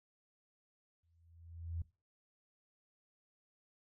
sine tone with exponential growth, 83.8 Hz, E2, 29 cents sharp, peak -35 dBFS, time 1.03-1.82 s, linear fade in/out 5 ms, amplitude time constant 170 ms, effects noise-tail reverb RT60 0.3 s tail -19 dB re dry

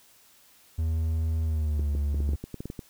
triangle tone with pitch glide, 80.4 to 72.04 Hz, E2 to D2, -43 to -33 cents, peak -22 dBFS, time 0.78-2.36 s, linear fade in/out 10 ms, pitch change -190 cents, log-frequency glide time 1.44-1.91 s
clicks, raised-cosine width 3 ms, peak -22 dBFS, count 12, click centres 1.795 / 1.951 / 2.145 / 2.204 / 2.291 / 2.334 / 2.44 / 2.543 / 2.605 / 2.656 / 2.701 / 2.792 s
effects white hiss -58 dBFS RMS until 2.89 s

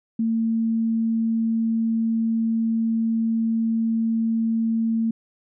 sine tone, 226 Hz, A3, 47 cents sharp, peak -19 dBFS, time 0.19-5.11 s, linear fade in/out 5 ms, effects none

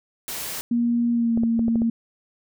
white noise, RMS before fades -31 dBFS, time 0.28-0.61 s, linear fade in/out 0 ms
sine tone with pitch glide, 236.8 to 229.8 Hz, A#3 to A#3, +27 to -25 cents, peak -18 dBFS, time 0.71-1.9 s, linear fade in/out 5 ms, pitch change -52 cents, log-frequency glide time 1.12-1.34 s
clicks, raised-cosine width 2 ms, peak -17 dBFS, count 6, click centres 1.375 / 1.435 / 1.593 / 1.682 / 1.757 / 1.819 s
effects none

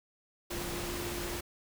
sine tone in noise, 349.2 Hz, F4, in tune, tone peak -40 dBFS, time 0.5-1.41 s, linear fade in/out 10 ms, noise pink, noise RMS -38 dBFS, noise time 0.5-1.41 s, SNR -5 dB, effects none

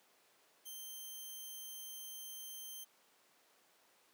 5% pulse tone, 3136 Hz, G7, in tune, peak -38 dBFS, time 0.65-2.85 s, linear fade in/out 20 ms, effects pink hiss -69 dBFS RMS until 4.13 s + high-pass 400 Hz 12 dB/octave

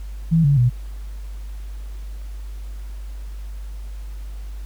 sine tone with pitch steps, 163.8 / 141.77 / 122.71 Hz, E3 / C#3 / B2, -11 / +39 / -11 cents, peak -12 dBFS, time 0.31-0.7 s, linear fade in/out 20 ms, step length 130 ms, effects added 50 Hz sine -29 dBFS peak until 4.65 s + pink hiss -51 dBFS RMS until 4.65 s

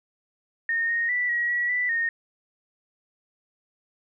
sine tone with pitch steps, 1839 / 1860 / 1968 / 1907 / 1930 / 1977 / 1846 Hz, A#6 / A#6 / B6 / A#6 / B6 / B6 / A#6, -24 / -4 / -7 / +39 / -40 / +1 / -17 cents, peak -22 dBFS, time 0.69-2.09 s, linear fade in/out 2 ms, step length 200 ms, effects none

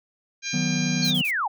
harmonic tone, 801 Hz, G5, 37 cents sharp, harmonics 2 / 3 / 4 / 5 / 6 / 7 / 8, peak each -37 / -31 / -41 / -34 / -38 / -37 / -33 dBFS, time 0.42-1.14 s, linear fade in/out 50 ms
triangle chord, B major, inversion first, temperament equal, 155.56 / 185 / 246.9 Hz, D#3 / F#3 / B3, 0 / 0 / 0 cents, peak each -25 dBFS, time 0.53-1.22 s, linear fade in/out 10 ms
sine linear sweep, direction down, 4435 to 731 Hz, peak -22 dBFS, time 1.02-1.48 s, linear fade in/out 10 ms
blue noise bursts, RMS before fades -37 dBFS, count 3, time 1.04-1.312 s, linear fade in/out 10 ms, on 70 ms, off 31 ms
effects none

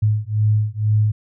sine beating tone pair, 105.7 / 107.8 Hz, G#2 / A2, +31 / -35 cents, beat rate 2.1 Hz, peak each -18 dBFS, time 0.02-1.12 s, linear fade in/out 10 ms, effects none

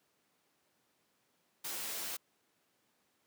white noise with comb filter, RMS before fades -40 dBFS, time 1.64-2.17 s, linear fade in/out 10 ms, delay 13 ms, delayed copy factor -0.5, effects pink hiss -75 dBFS RMS until 3.26 s + high-pass 200 Hz 12 dB/octave

